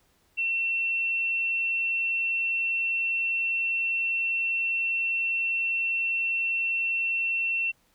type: tone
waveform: sine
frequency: 2705 Hz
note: E7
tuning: 44 cents sharp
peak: -24 dBFS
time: 0.37-7.72 s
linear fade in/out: 20 ms
effects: pink hiss -66 dBFS RMS until 7.94 s